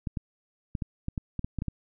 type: clicks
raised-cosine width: 5 ms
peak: -18 dBFS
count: 11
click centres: 0.072 / 0.172 / 0.752 / 0.822 / 1.084 / 1.178 / 1.393 / 1.445 / 1.587 / 1.621 / 1.683 s
effects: none